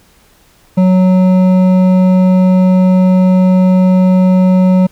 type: tone with hard clipping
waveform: sine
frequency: 185 Hz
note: F#3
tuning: in tune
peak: -7 dBFS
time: 0.77-4.87 s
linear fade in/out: 10 ms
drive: 9 dB
effects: pink hiss -48 dBFS RMS until 4.91 s